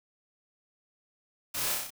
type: noise with echo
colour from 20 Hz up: white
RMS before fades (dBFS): -34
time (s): 1.54-1.75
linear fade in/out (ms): 10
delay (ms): 31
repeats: 5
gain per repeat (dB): -2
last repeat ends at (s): 1.905
effects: none